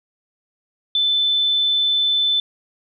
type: tone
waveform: sine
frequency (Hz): 3520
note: A7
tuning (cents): 0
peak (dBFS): -15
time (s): 0.95-2.4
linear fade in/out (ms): 2
effects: none